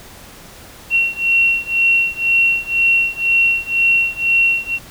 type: beating tone pair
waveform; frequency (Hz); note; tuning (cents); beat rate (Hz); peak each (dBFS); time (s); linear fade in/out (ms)
sine; 2730 / 2732; F7 / F7; -40 / -39; 2; -16 / -15; 0.9-4.79; 50
effects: pink hiss -39 dBFS RMS until 4.9 s